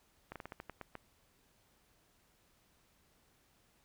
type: slowing click train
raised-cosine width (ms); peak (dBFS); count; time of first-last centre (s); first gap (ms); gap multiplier
0.5; -29; 9; 0.32-0.953; 37; 1.21
effects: pink hiss -71 dBFS RMS until 3.84 s